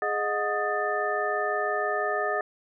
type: tone cluster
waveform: sine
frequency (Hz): 416.7 / 620 / 726 / 1244 / 1775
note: G#4 / D#5 / F#5 / D#6 / A6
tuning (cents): +6 / -6 / -33 / -1 / +15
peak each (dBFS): -31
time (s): 0.02-2.41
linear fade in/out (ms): 2
effects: none